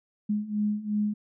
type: beating tone pair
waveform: sine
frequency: 207.7 / 210.5 Hz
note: G#3 / G#3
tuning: 0 / +24 cents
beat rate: 2.8 Hz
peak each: -30 / -27 dBFS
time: 0.29-1.14 s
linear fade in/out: 10 ms
effects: none